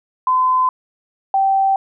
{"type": "tone pair in turn", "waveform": "sine", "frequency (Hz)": [1022, 777.4], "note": ["C6", "G5"], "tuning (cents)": [-41, -15], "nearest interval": "perfect fourth", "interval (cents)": 474, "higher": "first", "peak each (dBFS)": -12, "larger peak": "neither", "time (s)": [[0.27, 0.69], [1.34, 1.76]], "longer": "neither", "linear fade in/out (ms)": 2, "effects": []}